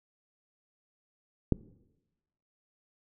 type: click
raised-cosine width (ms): 3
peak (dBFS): -10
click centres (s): 1.523
effects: noise-tail reverb RT60 1.0 s tail -21 dB re dry